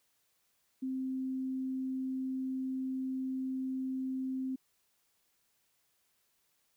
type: tone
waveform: sine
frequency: 261.6 Hz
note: C4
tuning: in tune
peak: -33 dBFS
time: 0.82-4.56 s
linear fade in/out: 10 ms
effects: white hiss -75 dBFS RMS until 6.76 s